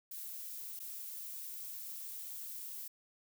violet noise with dropouts, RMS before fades -45 dBFS, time 0.11-2.88 s, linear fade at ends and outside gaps 5 ms, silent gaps 0.793-0.8 s, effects none

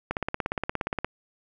click train, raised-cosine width 0.5 ms, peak -12 dBFS, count 17, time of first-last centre 0.11-1.046 s, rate 17.1 Hz, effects none

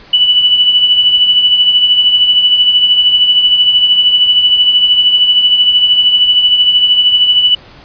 sine tone with tremolo, 2965 Hz, F#7, 3 cents sharp, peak -3 dBFS, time 0.13-7.55 s, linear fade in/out 5 ms, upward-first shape triangle, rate 13 Hz, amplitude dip 60%, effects pink hiss -38 dBFS RMS until 7.84 s + resampled to 11025 Hz

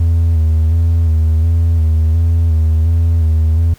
triangle tone with vibrato, 81.4 Hz, E2, 21 cents flat, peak -6 dBFS, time 0-3.74 s, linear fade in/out 5 ms, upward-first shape square, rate 1.4 Hz, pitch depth 38 cents each way, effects tanh soft clip ceiling -3 dBFS + pink hiss -46 dBFS RMS until 3.78 s

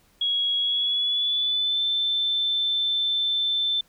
sine tone with pitch glide, 3322 to 3540 Hz, G#7 to A7, 0 to +10 cents, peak -21 dBFS, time 0.21-3.81 s, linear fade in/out 5 ms, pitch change +110 cents, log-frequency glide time 0.58-1.82 s, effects pink hiss -61 dBFS RMS until 3.88 s

